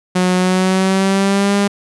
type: tone with pitch glide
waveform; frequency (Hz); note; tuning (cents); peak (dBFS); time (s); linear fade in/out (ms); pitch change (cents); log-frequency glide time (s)
sawtooth; 182.4 to 201.2; F#3 to G3; -24 to +45; -8; 0.15-1.68; 10; +169; 0.36-1.55
effects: resampled to 24000 Hz